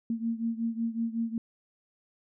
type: beating tone pair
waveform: sine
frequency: 227.6 / 233 Hz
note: A#3 / A#3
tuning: -41 / -1 cents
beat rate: 5.4 Hz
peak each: -30 / -33 dBFS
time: 0.1-1.38 s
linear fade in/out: 2 ms
effects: none